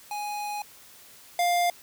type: tone pair in turn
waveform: square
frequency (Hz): 830.6 / 701.4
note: G#5 / F5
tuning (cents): 0 / +7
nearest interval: minor third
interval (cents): 293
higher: first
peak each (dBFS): -31 / -22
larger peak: second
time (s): 0.11-0.62 / 1.39-1.7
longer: first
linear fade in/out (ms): 2
effects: white hiss -51 dBFS RMS until 1.82 s